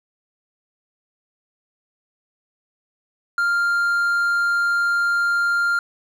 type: tone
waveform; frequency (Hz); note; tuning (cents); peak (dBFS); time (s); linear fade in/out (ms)
triangle; 1396.9; F6; 0; -15; 3.38-5.79; 2
effects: none